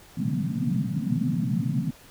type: band-pass noise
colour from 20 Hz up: pink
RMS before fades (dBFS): -26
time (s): 0.17-1.91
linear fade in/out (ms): 5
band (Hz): 120 to 260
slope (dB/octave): 96
effects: pink hiss -51 dBFS RMS until 2.1 s